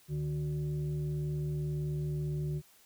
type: tone with frequency modulation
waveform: sine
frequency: 149.1 Hz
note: D3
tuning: 27 cents sharp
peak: -31 dBFS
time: 0.08-2.62 s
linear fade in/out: 50 ms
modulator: 220 Hz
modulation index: 0.52
effects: white hiss -62 dBFS RMS until 2.85 s